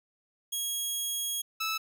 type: tone pair in turn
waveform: 15% pulse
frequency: 3300 / 1309.6 Hz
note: G#7 / E6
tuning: -12 / -12 cents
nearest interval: octave + major third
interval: 1600 cents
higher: first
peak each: -23 dBFS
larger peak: neither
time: 0.52-1.42 / 1.6-1.78 s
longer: first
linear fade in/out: 10 ms
effects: none

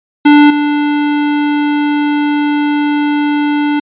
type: tone with level steps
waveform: square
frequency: 293.7 Hz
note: D4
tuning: in tune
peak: -3 / -11 dBFS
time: 0.25-3.8 s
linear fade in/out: 10 ms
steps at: 0.5 s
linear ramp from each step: 5 ms
effects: resampled to 8000 Hz

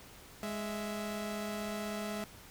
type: tone pair together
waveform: sawtooth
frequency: 207.7 / 659.3 Hz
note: G#3 / E5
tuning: 0 / 0 cents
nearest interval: octave + minor sixth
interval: 2000 cents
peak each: -34 / -37 dBFS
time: 0.43-2.24 s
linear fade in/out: 0 ms
effects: pink hiss -54 dBFS RMS until 2.5 s

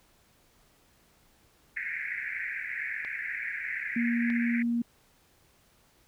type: band-pass noise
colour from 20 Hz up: white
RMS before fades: -35 dBFS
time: 1.76-4.63 s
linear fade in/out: 10 ms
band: 1600 to 2300 Hz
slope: 96 dB/octave
type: clicks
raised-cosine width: 0.3 ms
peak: -27 dBFS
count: 2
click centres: 3.049 / 4.302 s
type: tone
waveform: sine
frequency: 235.8 Hz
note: A#3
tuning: 20 cents sharp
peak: -25 dBFS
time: 3.96-4.82 s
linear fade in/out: 5 ms
effects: pink hiss -64 dBFS RMS until 6.07 s

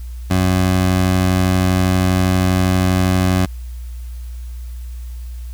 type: tone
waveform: 20% pulse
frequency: 92.5 Hz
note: F#2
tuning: in tune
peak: -8 dBFS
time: 0.3-3.46 s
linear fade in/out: 10 ms
effects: added 60 Hz sine -26 dBFS peak until 5.53 s + white hiss -49 dBFS RMS until 5.53 s

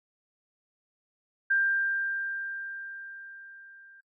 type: tone with level ramp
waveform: sine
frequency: 1588 Hz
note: G6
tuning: 22 cents sharp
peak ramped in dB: -21 to -51 dBFS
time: 1.5-4.01 s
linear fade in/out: 10 ms
effects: noise-tail reverb RT60 0.1 s tail -24 dB re dry

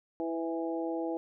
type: harmonic tone with a mistuned harmonic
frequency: 164.81 Hz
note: E3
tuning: in tune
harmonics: 2 / 3 / 4 / 5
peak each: -33 / -37 / -39 / -41 dBFS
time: 0.2-1.17 s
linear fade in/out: 0 ms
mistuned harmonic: 3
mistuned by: +16 cents
effects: none

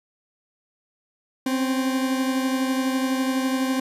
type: beating tone pair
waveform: 40% pulse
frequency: 260.8 / 272.8 Hz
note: C4 / C#4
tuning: -5 / -28 cents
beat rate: 12 Hz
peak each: -21 / -29 dBFS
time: 1.46-3.8 s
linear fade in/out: 5 ms
effects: resampled to 32000 Hz

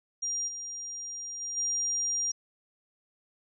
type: tone with level steps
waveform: sine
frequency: 5700 Hz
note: F8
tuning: 34 cents sharp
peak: -29 / -36 / -33 / -27 dBFS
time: 0.22-2.32 s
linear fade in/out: 10 ms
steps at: 0.47 / 1.4 / 1.56 s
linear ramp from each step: 20 ms
effects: none

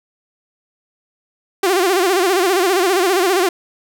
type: tone with vibrato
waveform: sawtooth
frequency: 370 Hz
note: F#4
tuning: in tune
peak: -9 dBFS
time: 1.63-3.49 s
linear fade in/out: 5 ms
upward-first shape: sine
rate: 15 Hz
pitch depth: 130 cents each way
effects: none

